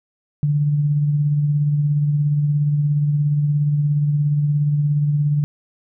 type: tone with tremolo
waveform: sine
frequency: 146.83 Hz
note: D3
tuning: in tune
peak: -13 dBFS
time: 0.43-5.44 s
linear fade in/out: 0 ms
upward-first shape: triangle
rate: 17 Hz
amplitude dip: 40%
effects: none